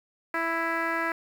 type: tone with low-pass filter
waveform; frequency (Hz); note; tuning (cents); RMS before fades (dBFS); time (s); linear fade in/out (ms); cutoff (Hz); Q
10% pulse; 330.6; E4; +5; -28; 0.34-1.12; 2; 1900; 2.3
effects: 8-bit